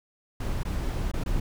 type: noise with dropouts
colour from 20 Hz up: brown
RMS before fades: -28 dBFS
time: 0.4-1.4 s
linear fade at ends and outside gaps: 5 ms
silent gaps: 0.633-0.65 / 1.116-1.136 / 1.237-1.26 s
effects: none